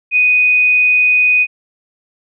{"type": "tone", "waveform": "sine", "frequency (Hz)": 2489, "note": "D#7", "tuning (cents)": 0, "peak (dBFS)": -8, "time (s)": [0.11, 1.47], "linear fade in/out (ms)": 50, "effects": []}